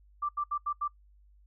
sine tone bursts at uneven times, 1176 Hz, D6, 2 cents sharp, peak -28 dBFS, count 5, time 0.22-0.29 / 0.37-0.44 / 0.51-0.58 / 0.66-0.73 / 0.81-0.88 s, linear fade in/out 10 ms, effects noise-tail reverb RT60 0.1 s tail -21 dB re dry + added 50 Hz sine -57 dBFS peak until 1.46 s

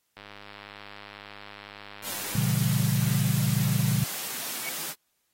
click train, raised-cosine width 0.3 ms, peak -27 dBFS, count 240, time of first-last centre 0.17-2.513 s, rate 102 Hz
white high-pass noise, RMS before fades -34 dBFS, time 2.02-4.95 s, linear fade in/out 50 ms, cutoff 120 Hz, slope 48 dB/octave
sine chord, A# diminished seventh, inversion none, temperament equal, 116.54 / 138.59 / 164.81 / 196 Hz, A#2 / C#3 / E3 / G3, 0 / 0 / 0 / 0 cents, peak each -27 / -26 / -29 / -30 dBFS, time 2.35-4.04 s, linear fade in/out 5 ms
sine tone with exponential growth, 2241 Hz, C#7, 18 cents sharp, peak -29 dBFS, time 4.53-4.69 s, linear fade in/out 0 ms, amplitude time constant 34 ms
effects white hiss -74 dBFS RMS until 5.33 s + AAC 48 kbps

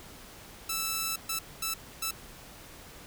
5% pulse tone bursts at uneven times, 1318.5 Hz, E6, in tune, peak -18 dBFS, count 4, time 0.69-1.16 / 1.29-1.39 / 1.62-1.74 / 2.02-2.11 s, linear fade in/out 5 ms, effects pink hiss -49 dBFS RMS until 3.06 s

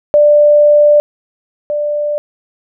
sine tone pair in turn, 591 / 591 Hz, D5 / D5, +11 / +11 cents, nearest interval unison, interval 0 cents, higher neither, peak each -4 / -13 dBFS, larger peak first, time 0.14-1 / 1.7-2.18 s, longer first, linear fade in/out 0 ms, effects none

